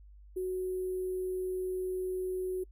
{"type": "tone with sample-and-hold", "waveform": "sine", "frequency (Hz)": 370, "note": "F#4", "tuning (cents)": 0, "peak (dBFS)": -31, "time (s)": [0.36, 2.64], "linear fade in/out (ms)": 10, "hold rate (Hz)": 11025, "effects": ["noise-tail reverb RT60 0.1 s tail -25 dB re dry", "added 50 Hz sine -51 dBFS peak until 2.71 s"]}